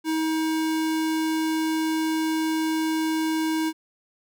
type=tone; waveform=square; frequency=317.8 Hz; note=D#4; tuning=37 cents sharp; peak=-23 dBFS; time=0.04-3.73 s; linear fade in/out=50 ms; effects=none